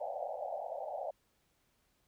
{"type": "band-pass noise", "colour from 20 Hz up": "pink", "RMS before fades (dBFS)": -40, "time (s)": [0, 1.11], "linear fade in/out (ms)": 5, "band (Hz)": [530, 820], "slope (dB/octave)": 96, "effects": ["pink hiss -75 dBFS RMS until 2.07 s"]}